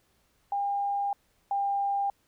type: tone pair in turn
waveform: sine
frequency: 804 / 798.9 Hz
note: G5 / G5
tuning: +44 / +33 cents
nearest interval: unison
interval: 11 cents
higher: first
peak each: -26 / -25 dBFS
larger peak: second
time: 0.52-1.13 / 1.51-2.1 s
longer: first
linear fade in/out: 2 ms
effects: pink hiss -69 dBFS RMS until 2.27 s